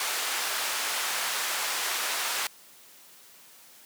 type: band-pass noise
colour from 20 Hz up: pink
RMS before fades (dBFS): -30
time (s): 0-2.47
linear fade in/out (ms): 2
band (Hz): 970 to 14000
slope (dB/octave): 12
effects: white hiss -53 dBFS RMS until 3.85 s + high-pass 150 Hz 12 dB/octave